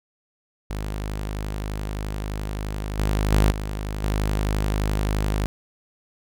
sawtooth tone with level steps, 51.6 Hz, G#1, 10 cents flat, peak -23 / -16 / -11 / -23 / -17 dBFS, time 0.7-5.46 s, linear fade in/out 0 ms, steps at 2.98 / 3.32 / 3.51 / 4.03 s, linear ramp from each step 5 ms, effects none

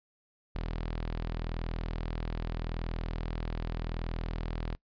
sawtooth tone, 40.82 Hz, E1, 16 cents flat, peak -29 dBFS, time 0.55-4.75 s, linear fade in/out 0 ms, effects noise-tail reverb RT60 0.1 s tail -22 dB re dry + resampled to 11025 Hz

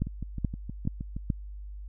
two click trains, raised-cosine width 5 ms, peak -14 / -23 dBFS, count 4 / 8, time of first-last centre 0.02-1.302 / 0.07-1.165 s, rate 2.34 / 6.39 Hz, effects added 50 Hz sine -38 dBFS peak until 1.88 s

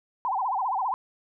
sine tone with vibrato, 882 Hz, A5, 4 cents sharp, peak -24 dBFS, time 0.25-0.94 s, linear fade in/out 0 ms, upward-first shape sine, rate 15 Hz, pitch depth 280 cents each way, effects none

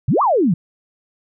sine exponential two-way sweep, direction up then down, 103.7 to 1229 to 151.4 Hz, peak -12 dBFS, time 0.08-0.54 s, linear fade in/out 5 ms, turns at 0.22 s, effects none

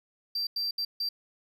triangle tone bursts at uneven times, 4699 Hz, D8, in tune, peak -27 dBFS, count 4, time 0.35-0.47 / 0.56-0.71 / 0.78-0.85 / 1-1.09 s, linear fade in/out 5 ms, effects none

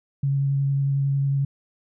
sine tone with vibrato, 138.59 Hz, C#3, in tune, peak -19 dBFS, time 0.23-1.45 s, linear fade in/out 5 ms, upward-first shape sine, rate 11 Hz, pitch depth 11 cents each way, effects none

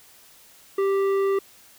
sine tone with tanh clipping, 392 Hz, G4, in tune, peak -21 dBFS, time 0.78-1.39 s, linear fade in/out 5 ms, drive 11 dB, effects white hiss -52 dBFS RMS until 1.78 s

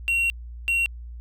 triangle tone pair in turn, 2742 / 2742 Hz, F7 / F7, -32 / -32 cents, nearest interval unison, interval 0 cents, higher neither, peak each -18 dBFS, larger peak neither, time 0.08-0.3 / 0.68-0.86 s, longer first, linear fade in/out 0 ms, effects added 59 Hz sine -35 dBFS peak until 1.2 s

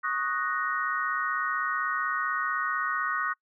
sine chord, D# minor seventh, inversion third, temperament equal, 1108.7 / 1244.5 / 1480 / 1864.7 Hz, C#6 / D#6 / F#6 / A#6, 0 / 0 / 0 / 0 cents, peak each -33 / -31 / -31 / -33 dBFS, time 0.03-3.34 s, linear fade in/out 20 ms, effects noise-tail reverb RT60 0.1 s tail -26 dB re dry

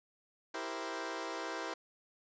15% pulse chord, C dominant seventh, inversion first, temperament equal, 329.6 / 392 / 466.2 / 523.3 Hz, E4 / G4 / Bb4 / C5, 0 / 0 / 0 / 0 cents, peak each -36 / -38 / -38 / -38 dBFS, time 0.54-1.74 s, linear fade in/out 5 ms, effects resampled to 16000 Hz

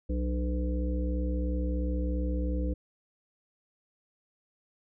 harmonic tone with a mistuned harmonic, 63 Hz, B1, 35 cents sharp, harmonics 1 / 3 / 5 / 7 / 8, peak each -28 / -37 / -36 / -48 / -39 dBFS, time 0.09-2.74 s, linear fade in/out 10 ms, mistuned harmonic 5, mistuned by -84 cents, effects none

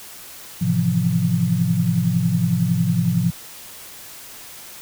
sine chord, F major seventh, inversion first, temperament just, 109.13 / 130.96 / 163.7 / 174.61 Hz, A2 / C3 / E3 / F3, -14 / +2 / -12 / 0 cents, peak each -24 / -23 / -23 / -19 dBFS, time 0.61-3.31 s, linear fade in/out 10 ms, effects white hiss -39 dBFS RMS until 4.81 s

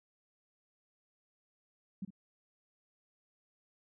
sine tone with echo, 193.1 Hz, G3, 26 cents flat, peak -36 dBFS, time 2.02-2.05 s, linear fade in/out 5 ms, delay 55 ms, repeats 1, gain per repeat -12 dB, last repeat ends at 2.105 s, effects none

